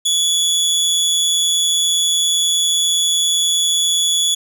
25% pulse tone with amplitude modulation, 3407 Hz, G#7, 44 cents sharp, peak -8 dBFS, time 0.05-4.35 s, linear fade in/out 10 ms, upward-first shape sine, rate 170 Hz, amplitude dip 45%, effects none

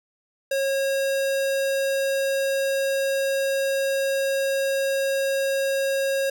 square tone, 544 Hz, C#5, 33 cents flat, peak -22 dBFS, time 0.51-6.3 s, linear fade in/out 5 ms, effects none

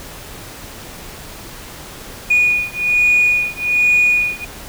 sine beating tone pair, 2456 / 2457.2 Hz, D#7 / D#7, -23 / -22 cents, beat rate 1.2 Hz, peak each -14 dBFS, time 2.3-4.45 s, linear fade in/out 10 ms, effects tanh soft clip ceiling -6 dBFS + pink hiss -34 dBFS RMS until 4.68 s

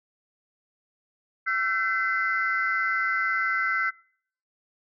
sine tone cluster, 1341 / 1539 / 2037 Hz, E6 / G6 / C7, +29 / -32 / -47 cents, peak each -27 / -26 / -27 dBFS, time 1.46-3.91 s, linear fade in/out 20 ms, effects noise-tail reverb RT60 0.6 s tail -25 dB re dry + tanh soft clip ceiling -15 dBFS

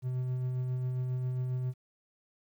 triangle tone with tremolo, 127.1 Hz, C3, 50 cents flat, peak -27 dBFS, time 0.02-1.74 s, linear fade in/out 50 ms, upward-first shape sine, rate 7.4 Hz, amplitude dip 25%, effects 11-bit

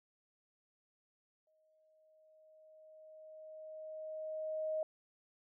sine tone with exponential growth, 626 Hz, D#5, 10 cents sharp, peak -33 dBFS, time 1.47-4.83 s, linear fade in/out 2 ms, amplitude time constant 730 ms, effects none

